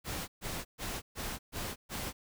pink noise bursts, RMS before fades -38 dBFS, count 6, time 0.04-2.13 s, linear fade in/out 50 ms, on 240 ms, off 130 ms, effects none

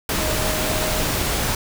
sine tone in noise, 622.3 Hz, D#5, in tune, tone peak -28 dBFS, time 0.21-1.03 s, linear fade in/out 2 ms, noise pink, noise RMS -22 dBFS, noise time 0.09-1.55 s, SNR -9 dB, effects none

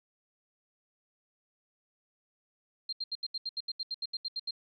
sine tone bursts, 4186 Hz, C8, in tune, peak -32 dBFS, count 15, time 2.89-4.509 s, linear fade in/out 5 ms, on 37 ms, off 76 ms, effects none

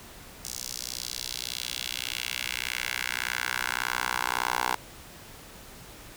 10% pulse tone with high-pass filter sweep, 61.74 Hz, B1, in tune, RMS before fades -32 dBFS, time 0.45-4.75 s, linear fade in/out 0 ms, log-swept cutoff 6000 to 880 Hz, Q 1.8, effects pink hiss -47 dBFS RMS until 6.16 s

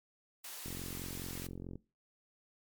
white high-pass noise, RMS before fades -46 dBFS, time 0.44-1.47 s, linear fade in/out 5 ms, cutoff 490 Hz, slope 12 dB/octave
click train, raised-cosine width 3 ms, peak -31 dBFS, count 50, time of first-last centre 0.66-1.756 s, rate 44.7 Hz
effects noise-tail reverb RT60 0.3 s tail -21 dB re dry + MP3 96 kbps

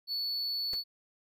triangle tone, 4439 Hz, C#8, 2 cents sharp, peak -30 dBFS, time 0.07-0.84 s, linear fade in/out 50 ms
pink noise with exponential decay, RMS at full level -41 dBFS, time 0.73-0.8 s, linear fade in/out 2 ms, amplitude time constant 15 ms
effects none

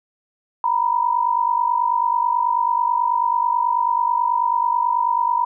sine tone pair together, 938.6 / 987.8 Hz, A#5 / B5, +12 / 0 cents, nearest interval minor second, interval 88 cents, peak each -19 dBFS, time 0.64-5.45 s, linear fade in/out 2 ms, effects none

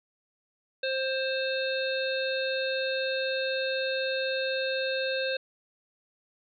harmonic tone, 528 Hz, C5, 16 cents sharp, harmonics 1 / 3 / 5 / 7 / 8, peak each -29 / -34 / -36 / -37 / -38 dBFS, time 0.83-5.37 s, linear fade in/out 5 ms, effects none

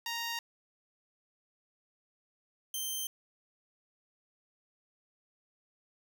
10% pulse tone pair in turn, 932.3 / 3126 Hz, A#5 / G7, 0 / -6 cents, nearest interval octave + major sixth, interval 2094 cents, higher second, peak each -26 dBFS, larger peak neither, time 0.06-0.39 / 2.74-3.07 s, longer neither, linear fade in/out 2 ms, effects none

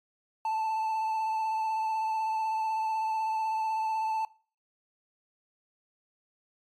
triangle tone with vibrato, 880 Hz, A5, in tune, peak -25 dBFS, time 0.45-4.25 s, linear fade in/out 2 ms, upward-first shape sine, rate 16 Hz, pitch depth 18 cents each way, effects noise-tail reverb RT60 0.4 s tail -21 dB re dry + MP3 64 kbps

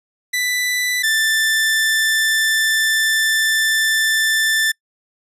sawtooth tone pair in turn, 1986 / 1769.3 Hz, B6 / A6, +9 / +9 cents, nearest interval major second, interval 200 cents, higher first, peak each -14 / -11 dBFS, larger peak second, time 0.33-1.03 / 1.03-4.72 s, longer second, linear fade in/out 10 ms, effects noise-tail reverb RT60 0.1 s tail -26 dB re dry + resampled to 32000 Hz

